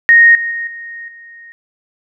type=tone with level steps; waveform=sine; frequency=1861 Hz; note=A#6; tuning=3 cents flat; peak=-3 / -16 / -18 / -26 / -34 dBFS; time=0.09-1.52 s; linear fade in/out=0 ms; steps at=0.35 / 0.51 / 0.67 / 1.08 s; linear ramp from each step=2 ms; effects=none